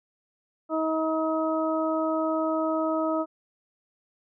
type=harmonic tone; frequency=317.9 Hz; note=D#4; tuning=37 cents sharp; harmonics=1 / 2 / 3 / 4; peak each=-27 / -27 / -35 / -31 dBFS; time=0.69-3.26 s; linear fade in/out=50 ms; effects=none